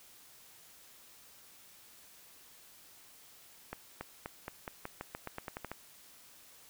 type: accelerating click train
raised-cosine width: 0.5 ms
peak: -24 dBFS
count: 14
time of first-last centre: 3.73-5.716 s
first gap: 280 ms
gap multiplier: 0.89
effects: white hiss -58 dBFS RMS until 6.69 s